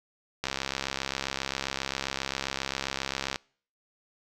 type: click train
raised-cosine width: 0.2 ms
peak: -12 dBFS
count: 198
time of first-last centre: 0.44-3.359 s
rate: 67.5 Hz
effects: noise-tail reverb RT60 0.5 s tail -26 dB re dry